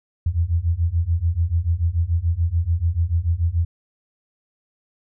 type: beating tone pair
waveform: sine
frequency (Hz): 81 / 87.9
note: E2 / F2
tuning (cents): -30 / +12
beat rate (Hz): 6.9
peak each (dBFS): -21 / -20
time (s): 0.26-3.65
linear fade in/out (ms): 5
effects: none